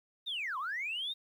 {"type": "linear two-way sweep", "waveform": "sine", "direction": "down then up", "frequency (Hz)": [3778, 987.8, 3778], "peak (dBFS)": -33, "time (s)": [0.26, 1.14], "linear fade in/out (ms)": 20, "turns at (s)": 0.58, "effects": ["tanh soft clip ceiling -30 dBFS", "11-bit"]}